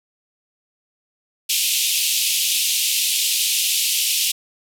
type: band-pass noise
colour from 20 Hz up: pink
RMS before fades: -20 dBFS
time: 1.49-4.32 s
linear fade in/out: 10 ms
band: 2600 to 15000 Hz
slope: 48 dB/octave
effects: none